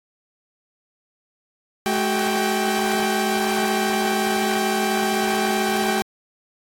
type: tone cluster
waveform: sawtooth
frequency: 214.3 / 376.1 / 788 Hz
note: A3 / F#4 / G5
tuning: -45 / +28 / +9 cents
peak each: -20 dBFS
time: 1.86-6.02 s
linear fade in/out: 0 ms
effects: AAC 48 kbps